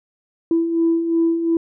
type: beating tone pair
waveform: sine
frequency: 329.6 / 332.4 Hz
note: E4 / E4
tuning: 0 / +15 cents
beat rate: 2.8 Hz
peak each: -23 / -15 dBFS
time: 0.51-1.57 s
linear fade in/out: 2 ms
effects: tanh soft clip ceiling -9 dBFS